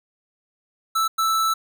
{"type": "tone bursts at uneven times", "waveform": "square", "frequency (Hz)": 1318.5, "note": "E6", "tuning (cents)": 0, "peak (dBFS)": -19, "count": 2, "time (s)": [[0.95, 1.08], [1.18, 1.54]], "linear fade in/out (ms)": 10, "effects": []}